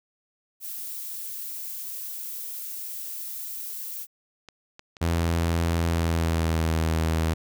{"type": "noise", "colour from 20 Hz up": "violet", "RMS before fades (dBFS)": -35, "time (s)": [0.6, 4.07], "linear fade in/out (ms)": 50}
{"type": "clicks", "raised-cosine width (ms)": 0.2, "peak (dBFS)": -26, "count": 3, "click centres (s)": [4.487, 4.794, 4.968]}
{"type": "tone with pitch glide", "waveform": "sawtooth", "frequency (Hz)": [83.8, 80.71], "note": ["E2", "E2"], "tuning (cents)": [29, -36], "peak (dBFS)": -18, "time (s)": [5.01, 7.34], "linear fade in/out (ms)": 10, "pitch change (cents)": -65, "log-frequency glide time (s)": [5.87, 6.74]}
{"effects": []}